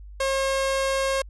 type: tone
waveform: sawtooth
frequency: 539 Hz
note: C#5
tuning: 49 cents flat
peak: -18 dBFS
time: 0.2-1.22 s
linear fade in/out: 5 ms
effects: added 50 Hz sine -39 dBFS peak until 1.29 s + resampled to 24000 Hz